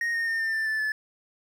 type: tone with pitch steps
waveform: triangle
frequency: 1864.7 / 1842.2 / 1820 / 1798.1 / 1776.4 / 1755 / 1733.8 Hz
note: A#6 / A#6 / A#6 / A6 / A6 / A6 / A6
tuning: 0 / -21 / -42 / +37 / +16 / -5 / -26 cents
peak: -23 dBFS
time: 0.01-0.92 s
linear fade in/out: 2 ms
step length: 130 ms
effects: none